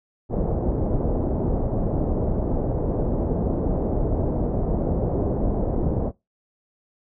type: low-pass noise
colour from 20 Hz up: pink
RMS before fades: -23 dBFS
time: 0.29-6.12 s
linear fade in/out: 50 ms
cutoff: 650 Hz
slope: 24 dB/octave
effects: noise-tail reverb RT60 0.2 s tail -21 dB re dry